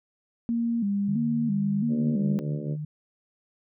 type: tone with vibrato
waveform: sine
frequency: 216.3 Hz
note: A3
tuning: 29 cents flat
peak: -23 dBFS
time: 0.49-2.39 s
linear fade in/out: 0 ms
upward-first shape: square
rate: 1.5 Hz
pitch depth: 130 cents each way
type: tone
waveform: sine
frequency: 151.4 Hz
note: D#3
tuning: 47 cents flat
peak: -30 dBFS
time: 1.08-2.85 s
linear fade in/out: 5 ms
type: harmonic tone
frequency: 73.42 Hz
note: D2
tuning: in tune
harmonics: 2 / 3 / 4 / 5 / 6 / 7 / 8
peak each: -33 / -37 / -39 / -41 / -43 / -44 / -45 dBFS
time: 1.88-2.77 s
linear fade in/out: 50 ms
effects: none